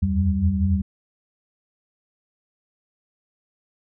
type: tone cluster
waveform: sine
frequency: 77.6 / 84.4 / 88.9 / 194.2 Hz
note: D#2 / E2 / F2 / G3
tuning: -4 / +41 / +31 / -16 cents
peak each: -25 / -24 / -23 / -22 dBFS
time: 0.02-0.82 s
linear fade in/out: 10 ms
effects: none